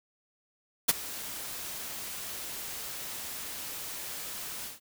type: noise with ADSR envelope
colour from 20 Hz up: white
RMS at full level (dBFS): -20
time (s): 0.88-4.8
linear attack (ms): 13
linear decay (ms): 25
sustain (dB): -19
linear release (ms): 150
effects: none